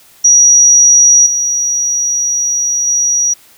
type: tone with level steps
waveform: sine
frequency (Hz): 5780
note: F#8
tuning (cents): -41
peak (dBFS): -3 / -11 / -9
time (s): 0.24-3.34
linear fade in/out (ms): 10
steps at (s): 1.26 / 2.87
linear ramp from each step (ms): 5
effects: white hiss -44 dBFS RMS until 3.57 s